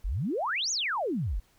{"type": "exponential two-way sweep", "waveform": "sine", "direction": "up then down", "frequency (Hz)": [37.03, 7040, 37.03], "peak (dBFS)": -27, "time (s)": [0.04, 1.4], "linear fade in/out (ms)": 10, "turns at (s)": 0.71, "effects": ["pink hiss -65 dBFS RMS until 1.58 s"]}